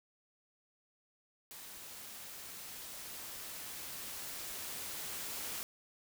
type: noise with level ramp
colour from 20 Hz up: white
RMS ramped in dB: -50 to -41 dBFS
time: 1.51-5.63 s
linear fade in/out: 0 ms
effects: none